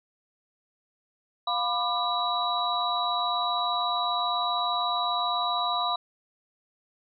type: tone cluster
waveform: sine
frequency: 707 / 995 / 1193 / 3906 Hz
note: F5 / B5 / D6 / B7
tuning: +21 / +13 / +27 / -20 cents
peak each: -30 dBFS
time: 1.47-5.96 s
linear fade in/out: 5 ms
effects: none

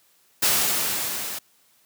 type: noise with level ramp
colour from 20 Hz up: white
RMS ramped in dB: -19 to -32 dBFS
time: 0.42-1.39 s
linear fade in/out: 10 ms
effects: white hiss -61 dBFS RMS until 1.85 s + high-pass 100 Hz 12 dB/octave

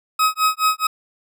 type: tone with tremolo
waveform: 40% pulse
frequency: 1270 Hz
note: D#6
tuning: 35 cents sharp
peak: -12 dBFS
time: 0.19-0.87 s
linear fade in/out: 5 ms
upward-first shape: sine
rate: 4.7 Hz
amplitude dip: 100%
effects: none

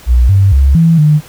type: tone with pitch steps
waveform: sine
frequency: 61 / 97.8 / 68.2 / 164.9 / 151.1 Hz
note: B1 / G2 / C#2 / E3 / D3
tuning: -21 / -4 / -28 / +1 / +50 cents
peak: -4 dBFS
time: 0.06-1.21 s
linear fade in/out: 50 ms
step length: 230 ms
effects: pink hiss -37 dBFS RMS until 1.28 s

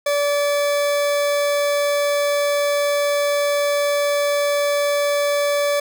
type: tone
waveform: 40% pulse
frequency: 577 Hz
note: D5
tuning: 31 cents flat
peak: -16 dBFS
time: 0.06-5.8 s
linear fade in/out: 5 ms
effects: none

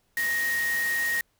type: tone in noise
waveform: sine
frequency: 1872 Hz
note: A#6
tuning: 7 cents sharp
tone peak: -24 dBFS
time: 0.17-1.21 s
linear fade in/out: 2 ms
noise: white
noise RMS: -35 dBFS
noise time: 0.17-1.21 s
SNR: +8 dB
effects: pink hiss -70 dBFS RMS until 1.39 s

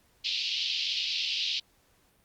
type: band-pass noise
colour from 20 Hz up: pink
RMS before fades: -31 dBFS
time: 0.24-1.6 s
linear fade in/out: 10 ms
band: 2700 to 4900 Hz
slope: 48 dB/octave
effects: pink hiss -66 dBFS RMS until 2.24 s + Opus 48 kbps

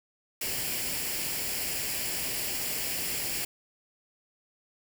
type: noise with comb filter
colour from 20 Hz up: white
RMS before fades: -32 dBFS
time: 0.41-3.45 s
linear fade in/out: 5 ms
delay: 0.4 ms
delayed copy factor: +0.55
effects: none

